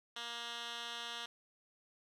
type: tone with band-pass filter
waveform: 10% pulse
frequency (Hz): 235.5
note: A#3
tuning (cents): +18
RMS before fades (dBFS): -44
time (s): 0.16-1.26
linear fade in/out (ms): 5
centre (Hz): 3100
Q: 1.7
effects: none